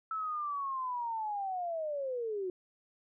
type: linear sweep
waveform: sine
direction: down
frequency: 1318.5 to 356.8 Hz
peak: -33 dBFS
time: 0.11-2.5 s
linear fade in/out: 2 ms
effects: none